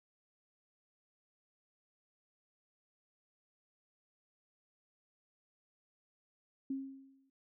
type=tone with exponential decay; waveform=sine; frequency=269.6 Hz; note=C#4; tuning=48 cents flat; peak=-33 dBFS; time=6.7-7.3 s; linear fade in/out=5 ms; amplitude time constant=130 ms; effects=none